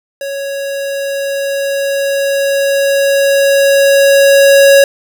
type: tone with level ramp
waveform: square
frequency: 554.4 Hz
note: C#5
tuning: in tune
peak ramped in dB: -19 to -3 dBFS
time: 0.21-4.84 s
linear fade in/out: 2 ms
effects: none